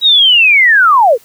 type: linear sweep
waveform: sine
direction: down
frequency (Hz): 3879 to 415.3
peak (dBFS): -4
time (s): 0.01-1.18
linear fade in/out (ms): 50
effects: white hiss -45 dBFS RMS until 1.24 s